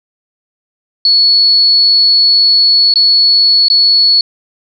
sine tone with dropouts, 4398 Hz, C#8, 14 cents flat, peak -5 dBFS, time 1.05-4.21 s, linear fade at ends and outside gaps 2 ms, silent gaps 2.939-2.957 / 3.684-3.7 s, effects none

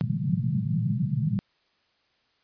pink band-pass noise, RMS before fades -26 dBFS, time 0.01-1.39 s, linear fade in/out 0 ms, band 110 to 210 Hz, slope 96 dB/octave, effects white hiss -68 dBFS RMS until 2.43 s + resampled to 11025 Hz

